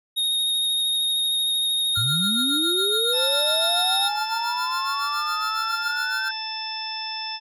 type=tone with vibrato; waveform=square; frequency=3726 Hz; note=A#7; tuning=2 cents flat; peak=-21 dBFS; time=0.16-4.09 s; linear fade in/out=20 ms; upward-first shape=sine; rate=13 Hz; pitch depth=15 cents each way
type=tone with tremolo; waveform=square; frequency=1396.9 Hz; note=F6; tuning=in tune; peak=-28 dBFS; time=1.95-6.29 s; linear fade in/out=10 ms; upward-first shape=sine; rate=7.2 Hz; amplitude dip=85%
type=linear sweep; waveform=sine; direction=up; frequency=99.3 to 1568 Hz; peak=-25 dBFS; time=1.97-6.31 s; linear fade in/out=5 ms
type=harmonic tone; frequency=880 Hz; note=A5; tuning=in tune; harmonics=1 / 2 / 3 / 4 / 6; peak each=-34 / -41 / -37 / -35 / -31 dBFS; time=3.12-7.4 s; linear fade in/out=50 ms
effects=none